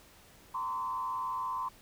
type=tone with frequency modulation; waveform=sine; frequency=1029 Hz; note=C6; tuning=29 cents flat; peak=-32 dBFS; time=0.54-1.69 s; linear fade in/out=10 ms; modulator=99.8 Hz; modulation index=0.89; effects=pink hiss -58 dBFS RMS until 1.81 s